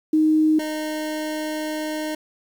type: tone pair in turn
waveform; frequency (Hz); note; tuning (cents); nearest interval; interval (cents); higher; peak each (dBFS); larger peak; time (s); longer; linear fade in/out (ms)
sine / 25% pulse; 311.2 / 308.2; D#4 / D#4; 0 / -16; unison; 16; first; -14 / -21; first; 0.13-0.59 / 0.59-2.15; second; 5
effects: 8-bit